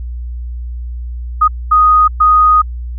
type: tone bursts at uneven times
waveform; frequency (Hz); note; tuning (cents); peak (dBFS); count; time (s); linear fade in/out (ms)
sine; 1244.5; D#6; 0; -5; 3; 1.41-1.48 / 1.71-2.08 / 2.2-2.62; 10
effects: added 60 Hz sine -20 dBFS peak until 2.98 s